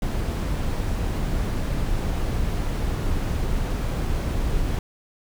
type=noise; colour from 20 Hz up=brown; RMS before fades=-24 dBFS; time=0.02-4.79 s; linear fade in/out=2 ms; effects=none